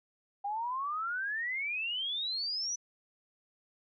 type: exponential sweep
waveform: sine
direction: up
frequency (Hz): 791 to 6010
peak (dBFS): -32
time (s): 0.44-2.76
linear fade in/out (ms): 10
effects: none